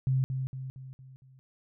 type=tone with echo; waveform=sine; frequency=131.5 Hz; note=C3; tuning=9 cents sharp; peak=-23 dBFS; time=0.07-0.24 s; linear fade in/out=0 ms; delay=230 ms; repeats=5; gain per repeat=-6 dB; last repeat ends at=1.39 s; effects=none